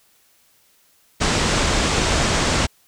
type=low-pass noise; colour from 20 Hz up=pink; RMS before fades=-19 dBFS; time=1.2-2.67 s; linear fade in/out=20 ms; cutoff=8300 Hz; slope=48 dB/octave; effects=white hiss -58 dBFS RMS until 2.87 s